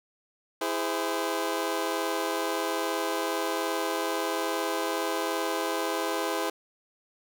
20% pulse chord, E augmented, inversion none, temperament just, 329.6 / 412 / 515 Hz, E4 / G#4 / B#4, 0 / -14 / -28 cents, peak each -27 dBFS, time 0.61-6.5 s, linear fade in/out 5 ms, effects none

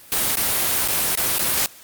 white noise with dropouts, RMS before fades -20 dBFS, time 0.12-1.66 s, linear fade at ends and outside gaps 0 ms, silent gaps 0.355-0.371 / 0.876-0.885 / 1.152-1.174 / 1.383-1.393 s, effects white hiss -45 dBFS RMS until 1.83 s + Opus 32 kbps

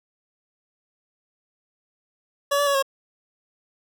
25% pulse tone with pitch steps, 567 / 575 / 562 / 544 Hz, C#5 / D5 / C#5 / C#5, +39 / -37 / +24 / -33 cents, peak -15 dBFS, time 2.51-2.826 s, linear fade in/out 10 ms, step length 79 ms, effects none

